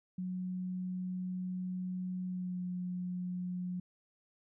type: tone with pitch glide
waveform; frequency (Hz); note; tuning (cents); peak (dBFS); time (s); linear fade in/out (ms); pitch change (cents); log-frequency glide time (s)
sine; 183.2 to 180.26; F#3 to F#3; -17 to -45; -35; 0.18-3.8; 5; -28; 2.26-2.61
effects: none